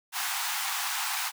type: high-pass noise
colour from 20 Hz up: pink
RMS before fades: -31 dBFS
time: 0.12-1.32 s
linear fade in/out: 50 ms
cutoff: 750 Hz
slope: 96 dB/octave
effects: none